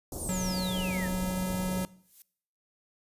pink band-stop noise, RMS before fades -37 dBFS, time 0.12-1.85 s, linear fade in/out 2 ms, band 790 to 6300 Hz, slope 24 dB/octave
sine exponential sweep, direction down, 10000 to 1661.2 Hz, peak -36 dBFS, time 0.17-1.1 s, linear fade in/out 50 ms
square tone, 185 Hz, F#3, in tune, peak -30 dBFS, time 0.29-1.85 s, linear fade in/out 0 ms
violet noise with exponential growth, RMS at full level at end -46 dBFS, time 1.87-2.22 s, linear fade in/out 1 ms, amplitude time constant 76 ms
effects noise-tail reverb RT60 0.6 s tail -20 dB re dry + resampled to 32000 Hz

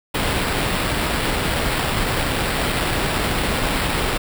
pink noise with sample-and-hold, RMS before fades -21 dBFS, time 0.14-4.18 s, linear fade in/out 10 ms, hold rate 6300 Hz, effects none

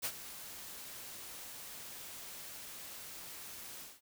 white noise with ADSR envelope, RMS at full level -35 dBFS, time 0.02-4.01 s, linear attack 29 ms, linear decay 63 ms, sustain -13 dB, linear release 200 ms, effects none

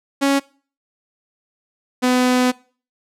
sawtooth tone pair in turn, 277.2 / 251.2 Hz, C#4 / B3, 0 / +30 cents, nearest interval major second, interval 170 cents, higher first, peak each -10 / -10 dBFS, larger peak neither, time 0.21-0.4 / 2.02-2.52 s, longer second, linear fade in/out 20 ms, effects noise-tail reverb RT60 0.4 s tail -22 dB re dry + low-pass 11000 Hz 12 dB/octave

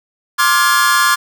45% pulse chord, D half-diminished seventh, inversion third, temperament just, 1057.2 / 1174.7 / 1409.6 / 1691.5 Hz, C6 / D6 / F6 / Ab6, +18 / 0 / +16 / +31 cents, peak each -16 dBFS, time 0.38-1.16 s, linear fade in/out 20 ms, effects none

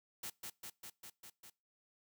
white noise with echo, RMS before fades -44 dBFS, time 0.23-0.3 s, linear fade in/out 5 ms, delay 200 ms, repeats 6, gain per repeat -2 dB, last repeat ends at 1.5 s, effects noise-tail reverb RT60 0.3 s tail -24 dB re dry

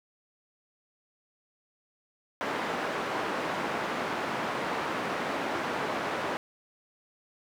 white band-pass noise, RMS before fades -32 dBFS, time 2.41-6.37 s, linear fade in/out 0 ms, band 190 to 1300 Hz, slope 12 dB/octave, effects none

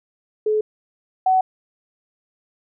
sine tone pair in turn, 428.5 / 750.6 Hz, A4 / F#5, -46 / +25 cents, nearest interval minor seventh, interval 971 cents, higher second, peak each -16 / -13 dBFS, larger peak second, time 0.46-0.61 / 1.26-1.41 s, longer neither, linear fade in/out 5 ms, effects none

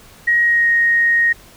sine tone with pitch glide, 1890 to 1868.3 Hz, A#6 to A#6, +23 to +3 cents, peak -11 dBFS, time 0.27-1.33 s, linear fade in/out 10 ms, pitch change -20 cents, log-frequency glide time 0.42-0.69 s, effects pink hiss -44 dBFS RMS until 1.56 s

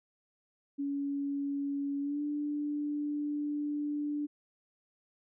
sine tone with pitch glide, 281.6 to 293.9 Hz, C#4 to D4, +27 to +1 cents, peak -31 dBFS, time 0.78-4.27 s, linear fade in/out 20 ms, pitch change +74 cents, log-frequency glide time 2.01-2.22 s, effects none

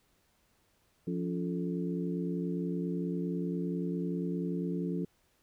harmonic tone with a mistuned harmonic, 87.31 Hz, F2, in tune, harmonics 2 / 3 / 4 / 5, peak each -33 / -37 / -39 / -41 dBFS, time 1.07-5.05 s, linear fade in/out 5 ms, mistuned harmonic 3, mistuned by +110 cents, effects pink hiss -71 dBFS RMS until 5.42 s

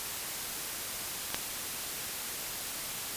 clicks, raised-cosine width 0.2 ms, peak -22 / -12 dBFS, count 2, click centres 1.304 / 1.345 s, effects white hiss -37 dBFS RMS until 3.16 s + resampled to 32000 Hz

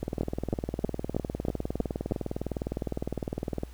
two click trains, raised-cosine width 2 ms, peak -17 / -13 dBFS, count 72 / 7, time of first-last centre 0.03-3.634 / 0.21-2.121 s, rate 19.7 / 3.14 Hz, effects added 60 Hz sine -43 dBFS peak until 3.73 s + pink hiss -57 dBFS RMS until 3.73 s

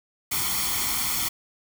white noise with comb filter, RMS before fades -26 dBFS, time 0.31-1.29 s, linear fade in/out 10 ms, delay 0.91 ms, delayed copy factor +0.7, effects none

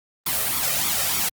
white noise with flanger, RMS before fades -23 dBFS, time 0.26-1.29 s, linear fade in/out 5 ms, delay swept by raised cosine 0.86 to 1.63 ms, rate 3.3 Hz, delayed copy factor +0.65, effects high-pass 60 Hz 12 dB/octave + Opus 32 kbps

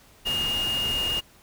sine tone in noise, 2843 Hz, F7, 30 cents sharp, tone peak -24 dBFS, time 0.25-1.21 s, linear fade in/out 20 ms, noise pink, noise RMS -34 dBFS, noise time 0.25-1.21 s, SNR +7 dB, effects pink hiss -55 dBFS RMS until 1.42 s

